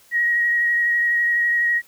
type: tone with vibrato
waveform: sine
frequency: 1895 Hz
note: A#6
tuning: 28 cents sharp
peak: -16 dBFS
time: 0.11-1.82 s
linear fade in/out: 50 ms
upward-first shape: triangle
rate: 12 Hz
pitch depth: 18 cents each way
effects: white hiss -53 dBFS RMS until 1.87 s